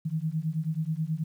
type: beating tone pair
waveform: sine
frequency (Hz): 154 / 163.3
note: D#3 / E3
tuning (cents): -17 / -16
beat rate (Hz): 9.3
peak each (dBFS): -30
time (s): 0.05-1.24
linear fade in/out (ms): 10
effects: 10-bit